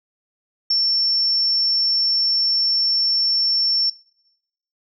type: tone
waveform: sine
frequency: 5420 Hz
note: E8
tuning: 47 cents sharp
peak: -15 dBFS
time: 0.7-3.9 s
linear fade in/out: 5 ms
effects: noise-tail reverb RT60 0.9 s tail -25 dB re dry